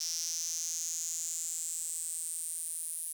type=tone with high-pass filter sweep; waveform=sawtooth; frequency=164.81 Hz; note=E3; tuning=in tune; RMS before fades=-37 dBFS; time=0-3.13 s; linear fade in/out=10 ms; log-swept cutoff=5600 to 10000 Hz; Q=7.8; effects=10-bit